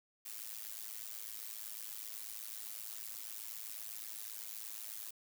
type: noise with amplitude modulation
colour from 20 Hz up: blue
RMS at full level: -42 dBFS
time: 0.25-5.11 s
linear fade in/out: 10 ms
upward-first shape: sine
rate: 108 Hz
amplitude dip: 95%
effects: none